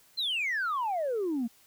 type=exponential sweep; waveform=sine; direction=down; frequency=4222 to 219.8 Hz; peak=-26 dBFS; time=0.17-1.48 s; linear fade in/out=20 ms; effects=tanh soft clip ceiling -25 dBFS + white hiss -61 dBFS RMS until 1.66 s